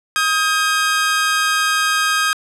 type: tone pair together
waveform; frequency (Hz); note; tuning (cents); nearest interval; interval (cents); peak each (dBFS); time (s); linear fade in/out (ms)
sawtooth; 1258 / 1608; D#6 / G6; +19 / +44; major third; 425; -14; 0.16-2.33; 0
effects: low-pass 11000 Hz 12 dB/octave